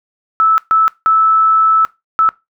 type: tone bursts at uneven times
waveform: sine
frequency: 1310 Hz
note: E6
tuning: 11 cents flat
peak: -7 dBFS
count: 4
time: 0.4-0.58 / 0.71-0.88 / 1.06-1.85 / 2.19-2.29 s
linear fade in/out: 0 ms
effects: noise-tail reverb RT60 0.2 s tail -20 dB re dry